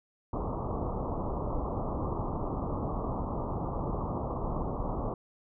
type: low-pass noise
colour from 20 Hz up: pink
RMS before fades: -33 dBFS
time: 0.33-5.14 s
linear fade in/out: 2 ms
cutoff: 1200 Hz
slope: 96 dB/octave
effects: none